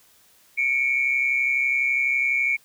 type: tone pair together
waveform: sine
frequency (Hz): 2217 / 2349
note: C#7 / D7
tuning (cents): 0 / 0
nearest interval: minor second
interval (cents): 100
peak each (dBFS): -21 / -22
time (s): 0.57-2.57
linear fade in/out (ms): 20
effects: tanh soft clip ceiling -11 dBFS + white hiss -57 dBFS RMS until 2.64 s